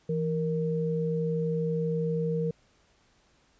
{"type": "tone pair together", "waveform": "sine", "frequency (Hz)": [164.83, 466.2], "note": ["E3", "A#4"], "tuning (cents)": [0, 0], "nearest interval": "octave + tritone", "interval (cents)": 1800, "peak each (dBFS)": [-28, -29], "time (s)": [0.09, 2.51], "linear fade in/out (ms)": 5, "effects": ["pink hiss -65 dBFS RMS until 3.59 s", "resampled to 16000 Hz"]}